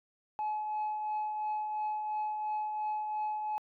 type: tone with tremolo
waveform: sine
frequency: 852 Hz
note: G#5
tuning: 44 cents sharp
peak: -28 dBFS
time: 0.39-3.58 s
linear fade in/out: 0 ms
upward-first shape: triangle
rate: 2.9 Hz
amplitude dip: 45%
effects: tanh soft clip ceiling -29 dBFS